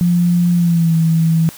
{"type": "tone with pitch glide", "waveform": "sine", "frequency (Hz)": [174.61, 162.92], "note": ["F3", "E3"], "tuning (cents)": [0, -20], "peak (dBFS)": -10, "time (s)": [0.01, 1.49], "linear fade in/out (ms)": 0, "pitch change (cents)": -120, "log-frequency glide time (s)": [0.54, 0.95], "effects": ["white hiss -37 dBFS RMS until 1.57 s"]}